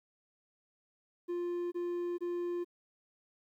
triangle tone bursts, 350 Hz, F4, 4 cents sharp, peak -31 dBFS, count 3, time 1.28-2.646 s, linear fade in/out 20 ms, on 440 ms, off 23 ms, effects 12-bit

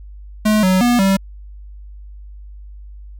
square tone with pitch steps, 213.9 / 186.2 / 242.1 / 193.8 Hz, A3 / F#3 / B3 / G3, -49 / +11 / -34 / -20 cents, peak -12 dBFS, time 0.45-1.17 s, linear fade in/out 10 ms, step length 180 ms, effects added 50 Hz sine -33 dBFS peak until 3.19 s

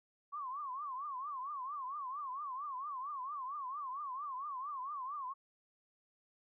sine tone with vibrato, 1100 Hz, C#6, 14 cents flat, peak -39 dBFS, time 0.32-5.34 s, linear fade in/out 20 ms, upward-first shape triangle, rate 4.4 Hz, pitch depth 190 cents each way, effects none

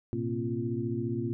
sine tone cluster, 111 / 126.1 / 235.6 / 269.5 / 346.2 Hz, A2 / B2 / A#3 / C#4 / F4, +16 / +36 / +19 / -49 / -15 cents, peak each -36 / -35 / -35 / -38 / -34 dBFS, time 0.13-1.33 s, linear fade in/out 0 ms, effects none

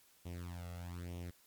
sawtooth tone with flanger, 87.5 Hz, F2, 4 cents sharp, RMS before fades -45 dBFS, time 0.25-1.31 s, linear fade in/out 10 ms, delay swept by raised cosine 0.32 to 1.52 ms, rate 1.1 Hz, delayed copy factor +0.85, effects white hiss -67 dBFS RMS until 1.46 s + MP3 96 kbps

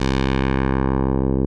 10% pulse tone with low-pass filter sweep, 66.4 Hz, C2, 26 cents sharp, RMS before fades -19 dBFS, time 0-1.46 s, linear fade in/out 5 ms, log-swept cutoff 5600 to 430 Hz, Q 1.1, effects none

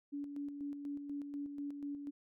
sine tone with tremolo, 285.9 Hz, D4, 46 cents flat, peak -38 dBFS, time 0.12-2.11 s, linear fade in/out 20 ms, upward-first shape square, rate 4.1 Hz, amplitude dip 45%, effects none

